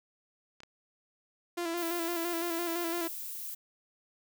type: clicks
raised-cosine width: 0.2 ms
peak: -31 dBFS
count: 2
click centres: 0.604 / 0.634 s
type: tone with vibrato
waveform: sawtooth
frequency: 340 Hz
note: F4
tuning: 46 cents flat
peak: -28 dBFS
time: 1.57-3.08 s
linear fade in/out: 10 ms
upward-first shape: square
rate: 5.9 Hz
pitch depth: 37 cents each way
type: noise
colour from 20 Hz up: violet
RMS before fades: -40 dBFS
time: 1.77-3.55 s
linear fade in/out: 10 ms
effects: none